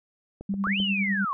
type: click train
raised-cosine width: 2 ms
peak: -25 dBFS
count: 4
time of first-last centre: 0.41-0.801 s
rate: 7.67 Hz
type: tone with tremolo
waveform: sine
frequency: 197.5 Hz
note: G3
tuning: 13 cents sharp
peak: -23 dBFS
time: 0.49-1.25 s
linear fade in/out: 5 ms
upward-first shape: sine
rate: 10 Hz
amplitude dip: 55%
type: linear two-way sweep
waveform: sine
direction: up then down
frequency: 1046.5 to 3132 to 1046.5 Hz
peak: -25 dBFS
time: 0.64-1.33 s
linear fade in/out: 0 ms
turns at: 0.8 s
effects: none